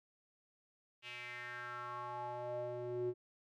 square tone with band-pass filter sweep, 122.1 Hz, B2, 19 cents flat, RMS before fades -43 dBFS, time 1.02-3.14 s, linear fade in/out 50 ms, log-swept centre 2800 to 350 Hz, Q 4.5, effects none

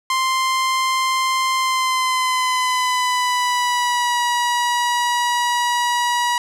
sawtooth tone with pitch glide, 1046.5 to 965.2 Hz, C6 to B5, 0 to -40 cents, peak -13 dBFS, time 0.1-6.38 s, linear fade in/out 2 ms, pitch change -140 cents, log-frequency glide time 1.56-4.21 s, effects low-pass 10000 Hz 12 dB/octave + 9-bit

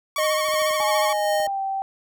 sawtooth tone with vibrato, 1108.7 Hz, C#6, in tune, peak -20 dBFS, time 0.16-1.13 s, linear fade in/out 2 ms, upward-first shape sine, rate 14 Hz, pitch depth 55 cents each way
square tone with tremolo, 618 Hz, D#5, 12 cents flat, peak -21 dBFS, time 0.18-1.47 s, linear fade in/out 5 ms, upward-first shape sine, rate 2.8 Hz, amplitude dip 35%
clicks, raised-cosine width 1 ms, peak -29 dBFS, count 7, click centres 0.486 / 0.538 / 0.62 / 0.709 / 0.807 / 1.401 / 1.475 s
sine tone with pitch glide, 843 to 777.5 Hz, G#5 to G5, +26 to -14 cents, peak -23 dBFS, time 0.8-1.82 s, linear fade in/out 0 ms, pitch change -140 cents, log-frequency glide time 1.05-1.61 s
effects none

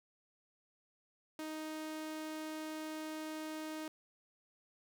sawtooth tone, 311.8 Hz, D#4, 4 cents sharp, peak -37 dBFS, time 1.39-3.88 s, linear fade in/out 2 ms, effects 13-bit

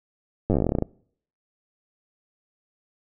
slowing click train, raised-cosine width 2 ms, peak -9 dBFS, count 17, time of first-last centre 0.5-0.824 s, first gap 9 ms, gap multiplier 1.1, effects noise-tail reverb RT60 0.6 s tail -24 dB re dry

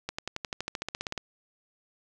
accelerating click train, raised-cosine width 0.2 ms, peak -15 dBFS, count 16, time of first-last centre 0.09-1.178 s, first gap 95 ms, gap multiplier 0.96, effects none

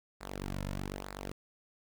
sawtooth tone with flanger, 48 Hz, G1, 36 cents flat, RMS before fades -40 dBFS, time 0.2-1.33 s, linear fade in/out 20 ms, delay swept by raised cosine 0.32 to 2.62 ms, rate 1.1 Hz, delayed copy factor -0.8, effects 10-bit

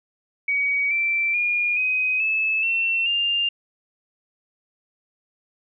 sine tone with pitch steps, 2259 / 2341 / 2427 / 2515 / 2607 / 2702 / 2800 Hz, C#7 / D7 / D#7 / D#7 / E7 / E7 / F7, +32 / -6 / -44 / +18 / -20 / +42 / +4 cents, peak -19 dBFS, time 0.48-3.49 s, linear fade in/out 5 ms, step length 430 ms, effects none

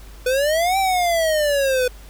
square exponential two-way sweep, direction up then down, 493.9 to 784 to 493.9 Hz, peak -17 dBFS, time 0.26-1.88 s, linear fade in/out 5 ms, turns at 0.78 s, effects added 50 Hz sine -38 dBFS peak until 2.09 s + pink hiss -47 dBFS RMS until 2.09 s

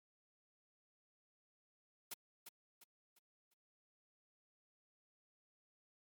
white noise with echo, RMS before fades -45 dBFS, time 2.11-2.14 s, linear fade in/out 5 ms, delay 350 ms, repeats 4, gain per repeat -8 dB, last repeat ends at 3.54 s, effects high-pass 150 Hz 12 dB/octave + MP3 96 kbps

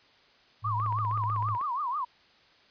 sine tone with pitch glide, 107.3 to 106.62 Hz, A2 to G#2, -43 to +46 cents, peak -30 dBFS, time 0.62-1.58 s, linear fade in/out 50 ms, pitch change -11 cents, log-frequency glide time 1.13-1.37 s
sine tone with vibrato, 1080 Hz, C#6, 45 cents flat, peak -28 dBFS, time 0.64-2.05 s, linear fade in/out 10 ms, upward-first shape triangle, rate 6.2 Hz, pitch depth 260 cents each way
click train, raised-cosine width 0.5 ms, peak -29 dBFS, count 14, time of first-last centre 0.8-1.613 s, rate 16 Hz
effects white hiss -60 dBFS RMS until 2.7 s + resampled to 11025 Hz

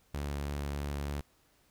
sawtooth tone with vibrato, 71.6 Hz, D2, 43 cents flat, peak -30 dBFS, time 0.14-1.21 s, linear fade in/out 5 ms, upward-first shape triangle, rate 3.2 Hz, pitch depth 15 cents each way, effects pink hiss -68 dBFS RMS until 1.7 s

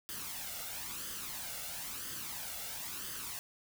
white noise with flanger, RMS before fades -42 dBFS, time 0.09-3.39 s, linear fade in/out 0 ms, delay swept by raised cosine 0.62 to 1.46 ms, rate 1 Hz, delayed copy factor +0.6, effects none

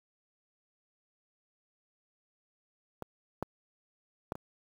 clicks, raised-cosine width 1 ms, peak -24 / -18 / -19 / -27 dBFS, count 4, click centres 3.023 / 3.426 / 4.321 / 4.354 s, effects high-pass 60 Hz 12 dB/octave + 8-bit

